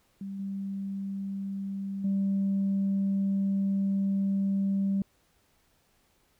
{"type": "tone with level steps", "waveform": "sine", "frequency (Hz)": 196, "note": "G3", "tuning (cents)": 0, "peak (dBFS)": [-34, -31, -23], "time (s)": [0.21, 5.02], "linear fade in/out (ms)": 2, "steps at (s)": [0.39, 2.04], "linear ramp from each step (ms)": 5, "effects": ["tanh soft clip ceiling -21 dBFS", "pink hiss -68 dBFS RMS until 6.39 s"]}